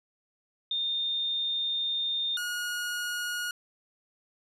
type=tone pair in turn; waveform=sine / sawtooth; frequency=3636 / 1442.9 Hz; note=A#7 / F#6; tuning=-44 / -44 cents; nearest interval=octave + major third; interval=1600 cents; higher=first; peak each=-27 dBFS; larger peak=neither; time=0.71-2.37 / 2.37-3.51 s; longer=first; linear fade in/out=2 ms; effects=resampled to 32000 Hz